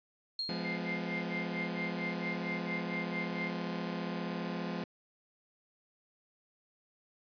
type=tone with exponential decay; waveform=sine; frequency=4237 Hz; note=C8; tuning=21 cents sharp; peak=-31 dBFS; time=0.39-0.95 s; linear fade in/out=2 ms; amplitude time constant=120 ms
type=chord; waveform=sawtooth; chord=F diminished; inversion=none; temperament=just; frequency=174.61 / 209.5 / 251.4 Hz; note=F3 / Ab3 / Cb4; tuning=0 / +15 / +31 cents; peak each=-34 / -36 / -38 dBFS; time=0.49-4.84 s; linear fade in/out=2 ms
type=tone with tremolo; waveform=sine; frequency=2102 Hz; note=C7; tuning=7 cents sharp; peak=-35 dBFS; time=0.64-3.52 s; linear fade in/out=10 ms; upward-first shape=sine; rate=4.4 Hz; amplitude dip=100%
effects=resampled to 11025 Hz